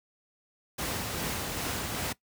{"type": "noise with tremolo", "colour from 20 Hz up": "pink", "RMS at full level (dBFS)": -32, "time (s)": [0.78, 2.13], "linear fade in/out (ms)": 10, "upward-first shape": "sine", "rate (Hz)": 2.5, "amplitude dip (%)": 25, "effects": ["noise-tail reverb RT60 0.1 s tail -19 dB re dry", "high-pass 60 Hz 12 dB/octave"]}